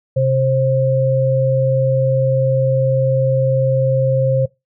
sine tone pair together, 130.8 / 530.4 Hz, C3 / C5, 0 / +23 cents, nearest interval 2 octaves, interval 2423 cents, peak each -15 dBFS, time 0.16-4.46 s, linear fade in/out 10 ms, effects noise-tail reverb RT60 0.2 s tail -22 dB re dry

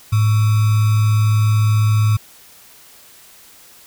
sine tone with sample-and-hold, 107.1 Hz, A2, 46 cents flat, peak -11 dBFS, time 0.12-2.17 s, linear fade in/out 10 ms, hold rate 1225 Hz, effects white hiss -45 dBFS RMS until 3.86 s

